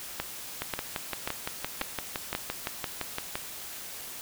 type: two click trains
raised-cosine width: 0.3 ms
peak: -13 / -14 dBFS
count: 5 / 17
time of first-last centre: 0.2-2.351 / 0.62-3.355 s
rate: 1.86 / 5.85 Hz
effects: white hiss -41 dBFS RMS until 4.21 s